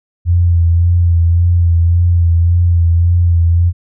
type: tone with vibrato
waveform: sine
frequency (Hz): 85.7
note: F2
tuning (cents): -32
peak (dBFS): -7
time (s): 0.25-3.73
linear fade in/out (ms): 50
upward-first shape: sine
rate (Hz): 1.8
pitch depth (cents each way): 32
effects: none